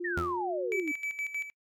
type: tone with pitch glide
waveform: sine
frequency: 351.2 to 367.2 Hz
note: F4 to F#4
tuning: +10 to -13 cents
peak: -33 dBFS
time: 0-0.81 s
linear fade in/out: 10 ms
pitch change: +77 cents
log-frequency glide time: 0.17-0.68 s
type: exponential sweep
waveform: sine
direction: down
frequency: 1900 to 283.5 Hz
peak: -31 dBFS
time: 0.04-0.92 s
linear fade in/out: 10 ms
type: tone with exponential decay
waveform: sawtooth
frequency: 83.8 Hz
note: E2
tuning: 29 cents sharp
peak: -25 dBFS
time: 0.17-0.42 s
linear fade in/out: 5 ms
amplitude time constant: 54 ms
type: tone with tremolo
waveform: triangle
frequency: 2300 Hz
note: D7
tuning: 37 cents flat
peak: -29 dBFS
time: 0.72-1.5 s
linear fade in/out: 0 ms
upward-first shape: square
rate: 6.4 Hz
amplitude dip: 70%
effects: noise-tail reverb RT60 0.1 s tail -24 dB re dry